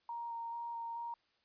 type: tone with vibrato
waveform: sine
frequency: 932.3 Hz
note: A#5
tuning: in tune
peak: -39 dBFS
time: 0.09-1.14 s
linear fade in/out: 2 ms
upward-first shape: square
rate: 2.3 Hz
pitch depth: 10 cents each way
effects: white hiss -75 dBFS RMS until 1.44 s + resampled to 11025 Hz